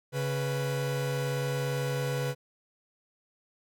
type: tone pair together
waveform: 45% pulse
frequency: 138.59 / 493.5 Hz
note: C#3 / B4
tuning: 0 / -1 cents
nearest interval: octave + minor seventh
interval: 2199 cents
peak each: -30 / -33 dBFS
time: 0.12-2.35 s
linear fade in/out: 50 ms
effects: none